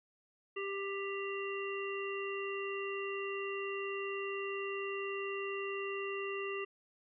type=harmonic tone; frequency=394.9 Hz; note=G4; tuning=13 cents sharp; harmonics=1 / 3 / 5 / 7; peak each=-38 / -44 / -46 / -43 dBFS; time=0.56-6.65 s; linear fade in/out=10 ms; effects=none